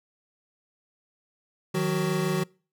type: tone cluster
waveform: square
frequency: 156.1 / 182.5 / 375 Hz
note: D#3 / F#3 / F#4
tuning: +6 / -24 / +23 cents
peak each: -29 / -29 / -29 dBFS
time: 1.74-2.44 s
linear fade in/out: 10 ms
effects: noise-tail reverb RT60 0.4 s tail -26 dB re dry